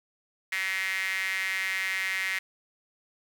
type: tone with high-pass filter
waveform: sawtooth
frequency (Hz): 190.2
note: F#3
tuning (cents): +48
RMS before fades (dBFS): -30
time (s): 0.52-2.39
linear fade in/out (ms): 5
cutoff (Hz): 2000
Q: 7.3
effects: none